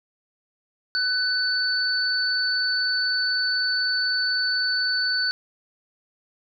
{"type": "tone pair together", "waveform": "sine", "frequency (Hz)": [1500, 4488], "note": ["F#6", "C#8"], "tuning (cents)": [23, 21], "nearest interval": "octave + perfect fifth", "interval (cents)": 1898, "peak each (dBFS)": [-24, -23], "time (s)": [0.95, 5.31], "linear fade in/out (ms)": 0, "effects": []}